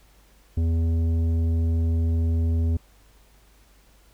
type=tone with tanh clipping; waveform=sine; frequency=82.41 Hz; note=E2; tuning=in tune; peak=-21 dBFS; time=0.57-2.77 s; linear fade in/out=5 ms; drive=10 dB; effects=added 50 Hz sine -55 dBFS peak until 4.13 s + pink hiss -59 dBFS RMS until 4.13 s